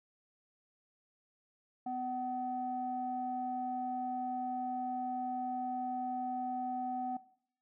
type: tone with low-pass filter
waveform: square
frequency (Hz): 251.7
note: B3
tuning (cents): +33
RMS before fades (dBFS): -38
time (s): 1.86-7.17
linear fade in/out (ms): 5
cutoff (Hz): 720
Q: 7.3
effects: noise-tail reverb RT60 0.6 s tail -18 dB re dry